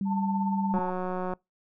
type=tone; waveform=sine; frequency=196 Hz; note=G3; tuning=in tune; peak=-26 dBFS; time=0.01-0.79 s; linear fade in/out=2 ms
type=tone with tremolo; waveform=sine; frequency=890 Hz; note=A5; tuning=20 cents sharp; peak=-27 dBFS; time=0.05-0.92 s; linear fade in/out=50 ms; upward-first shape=sine; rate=17 Hz; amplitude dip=60%
type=click train; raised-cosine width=1 ms; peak=-19 dBFS; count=110; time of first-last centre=0.74-1.336 s; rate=183 Hz
effects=noise-tail reverb RT60 0.2 s tail -26 dB re dry